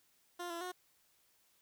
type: tone with pitch steps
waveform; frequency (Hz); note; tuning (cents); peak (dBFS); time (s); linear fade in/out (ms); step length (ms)
15% pulse; 351.2 / 339 / 362.9; F4 / E4 / F#4; +10 / +49 / -34; -34; 0.39-0.72; 10; 110
effects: white hiss -72 dBFS RMS until 1.61 s